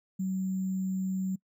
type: tone with sample-and-hold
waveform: sine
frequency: 188.6 Hz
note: F#3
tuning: 33 cents sharp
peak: -28 dBFS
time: 0.19-1.36 s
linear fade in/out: 10 ms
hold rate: 7350 Hz
effects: noise-tail reverb RT60 0.1 s tail -24 dB re dry